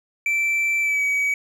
triangle tone with pitch glide, 2334 to 2271 Hz, D7 to C#7, -11 to +41 cents, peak -17 dBFS, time 0.26-1.34 s, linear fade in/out 2 ms, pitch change -48 cents, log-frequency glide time 0.81-1.03 s, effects none

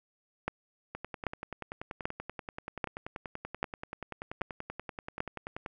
two click trains, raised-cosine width 0.5 ms, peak -15 / -23 dBFS, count 7 / 50, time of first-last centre 0.48-5.204 / 0.95-5.662 s, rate 1.27 / 10.4 Hz, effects none

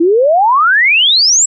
sine exponential sweep, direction up, 320 to 7870 Hz, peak -6 dBFS, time 0-1.46 s, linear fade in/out 10 ms, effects none

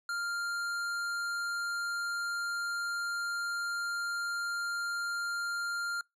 triangle tone with hard clipping, 1396.9 Hz, F6, in tune, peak -34 dBFS, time 0.09-6.01 s, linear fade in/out 2 ms, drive 16 dB, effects noise-tail reverb RT60 0.2 s tail -26 dB re dry

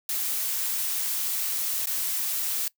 blue noise with dropouts, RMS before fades -28 dBFS, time 0.09-2.68 s, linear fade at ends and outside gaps 2 ms, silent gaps 1.858-1.87 s, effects noise-tail reverb RT60 0.1 s tail -21 dB re dry

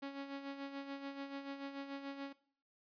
sawtooth tone with tremolo, 277.2 Hz, C#4, in tune, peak -37 dBFS, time 0.02-2.33 s, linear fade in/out 10 ms, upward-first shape sine, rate 6.9 Hz, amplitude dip 60%, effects noise-tail reverb RT60 0.5 s tail -18 dB re dry + resampled to 11025 Hz

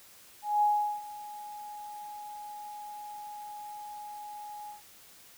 sine tone with ADSR envelope, 834 Hz, G#5, 7 cents sharp, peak -21 dBFS, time 0.42-4.82 s, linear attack 200 ms, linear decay 390 ms, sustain -19 dB, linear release 130 ms, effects white hiss -55 dBFS RMS until 5.37 s

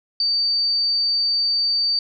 sine tone, 4608 Hz, D8, 34 cents flat, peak -17 dBFS, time 0.2-1.99 s, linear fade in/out 2 ms, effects none

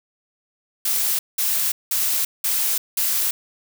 blue noise bursts, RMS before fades -21 dBFS, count 5, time 0.85-3.31 s, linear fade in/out 5 ms, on 340 ms, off 190 ms, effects none

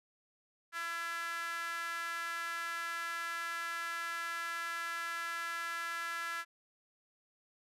sawtooth tone with high-pass filter, 336.3 Hz, E4, 35 cents sharp, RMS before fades -39 dBFS, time 0.72-6.45 s, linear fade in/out 50 ms, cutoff 1500 Hz, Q 5.7, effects resampled to 32000 Hz

